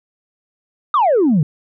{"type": "exponential sweep", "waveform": "sine", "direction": "down", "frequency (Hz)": [1267, 138.59], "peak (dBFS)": -9, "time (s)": [0.94, 1.43], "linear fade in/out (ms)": 2, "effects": ["tanh soft clip ceiling -8 dBFS"]}